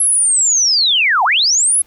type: linear two-way sweep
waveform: sine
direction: down then up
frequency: 11175 to 704 to 11175 Hz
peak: -10 dBFS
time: 0-1.82 s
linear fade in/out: 5 ms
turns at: 1.24 s
effects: pink hiss -53 dBFS RMS until 1.86 s